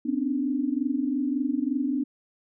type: tone cluster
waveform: sine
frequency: 251 / 273.1 / 296.5 Hz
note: B3 / C#4 / D4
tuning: +28 / -26 / +17 cents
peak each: -28 dBFS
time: 0.05-2.04 s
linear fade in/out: 10 ms
effects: none